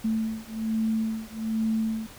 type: beating tone pair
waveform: sine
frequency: 220.8 / 222 Hz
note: A3 / A3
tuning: +6 / +16 cents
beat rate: 1.2 Hz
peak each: -28 dBFS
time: 0.04-2.07 s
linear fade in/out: 10 ms
effects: pink hiss -47 dBFS RMS until 2.18 s